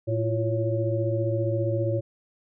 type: tone cluster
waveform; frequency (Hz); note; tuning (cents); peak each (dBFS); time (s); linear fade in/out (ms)
sine; 112.5 / 335.9 / 350.8 / 557; A2 / E4 / F4 / C#5; +39 / +33 / +8 / +8; -25 / -32 / -32 / -28; 0.07-2.01; 20
effects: none